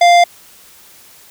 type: tone with hard clipping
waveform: sine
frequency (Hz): 697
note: F5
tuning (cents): -4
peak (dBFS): -7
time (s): 0.01-0.24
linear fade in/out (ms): 5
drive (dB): 15
effects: white hiss -43 dBFS RMS until 1.3 s